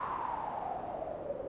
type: noise with low-pass filter sweep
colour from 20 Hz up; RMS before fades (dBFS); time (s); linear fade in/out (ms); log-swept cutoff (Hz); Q
white; -38; 0-1.48; 10; 1100 to 520; 7.5
effects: resampled to 8000 Hz